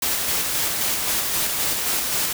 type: noise with tremolo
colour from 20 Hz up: white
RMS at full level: -22 dBFS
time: 0.02-2.33 s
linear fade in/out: 5 ms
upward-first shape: square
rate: 3.8 Hz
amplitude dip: 25%
effects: none